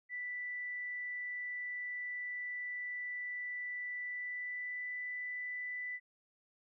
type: tone with pitch glide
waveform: sine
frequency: 1975.5 to 1986.9 Hz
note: B6 to B6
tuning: 0 to +10 cents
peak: -38 dBFS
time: 0.09-6 s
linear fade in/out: 50 ms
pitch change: +10 cents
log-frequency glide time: 4.01-4.9 s
effects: none